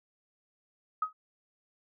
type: tone with exponential decay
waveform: sine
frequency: 1263 Hz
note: D#6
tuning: 26 cents sharp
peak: -23 dBFS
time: 1.02-1.13 s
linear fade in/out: 5 ms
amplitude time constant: 23 ms
effects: none